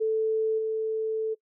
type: tone with level steps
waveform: sine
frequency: 440 Hz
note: A4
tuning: in tune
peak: -22 / -25 dBFS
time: 0-1.35 s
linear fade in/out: 20 ms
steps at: 0.58 s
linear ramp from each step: 10 ms
effects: noise-tail reverb RT60 0.1 s tail -22 dB re dry